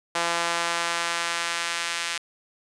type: tone with high-pass filter sweep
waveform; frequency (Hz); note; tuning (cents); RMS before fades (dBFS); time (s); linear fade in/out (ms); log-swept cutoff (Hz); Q
sawtooth; 170; F3; -46; -27; 0.15-2.18; 5; 800 to 2000; 0.87
effects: resampled to 22050 Hz